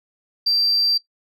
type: tone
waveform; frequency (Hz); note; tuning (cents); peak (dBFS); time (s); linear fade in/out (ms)
sine; 4699; D8; 0; -14; 0.46-0.98; 10
effects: noise-tail reverb RT60 0.1 s tail -17 dB re dry + tanh soft clip ceiling -12 dBFS